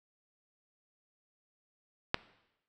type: click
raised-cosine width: 0.3 ms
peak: -10 dBFS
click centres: 2.144 s
effects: noise-tail reverb RT60 0.9 s tail -19 dB re dry